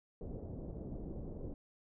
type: low-pass noise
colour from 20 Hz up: pink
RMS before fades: -44 dBFS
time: 0.21-1.54 s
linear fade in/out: 2 ms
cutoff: 530 Hz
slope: 24 dB/octave
effects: none